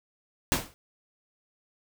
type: noise with exponential decay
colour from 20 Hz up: pink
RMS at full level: -21 dBFS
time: 0.52-0.74 s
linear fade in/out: 0 ms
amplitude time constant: 46 ms
effects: none